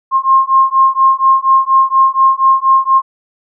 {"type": "beating tone pair", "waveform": "sine", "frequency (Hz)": [1064, 1068.2], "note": ["C6", "C6"], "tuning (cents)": [29, 36], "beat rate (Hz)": 4.2, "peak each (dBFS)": -10, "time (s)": [0.11, 3.02], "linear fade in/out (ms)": 50, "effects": []}